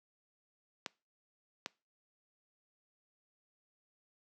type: clicks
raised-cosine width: 0.2 ms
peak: -19 dBFS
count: 2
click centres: 0.862 / 1.661 s
effects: noise-tail reverb RT60 0.3 s tail -24 dB re dry + high-pass 200 Hz 12 dB/octave